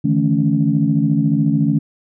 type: tone cluster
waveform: sine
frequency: 148.3 / 162.2 / 217 / 280.2 Hz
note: D3 / E3 / A3 / C#4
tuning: +17 / -28 / -24 / +19 cents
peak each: -18 dBFS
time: 0.04-1.79 s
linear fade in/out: 10 ms
effects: tanh soft clip ceiling -2 dBFS